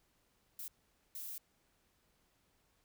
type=noise bursts at uneven times; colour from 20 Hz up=violet; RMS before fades=-45 dBFS; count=2; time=0.59-0.68 / 1.15-1.38 s; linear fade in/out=2 ms; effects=pink hiss -75 dBFS RMS until 2.84 s